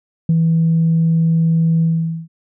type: tone with ADSR envelope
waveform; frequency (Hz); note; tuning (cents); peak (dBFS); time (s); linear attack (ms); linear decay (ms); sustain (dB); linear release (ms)
sine; 163.8; E3; -11; -8; 0.29-2.28; 4; 37; -2; 460
effects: tanh soft clip ceiling -7 dBFS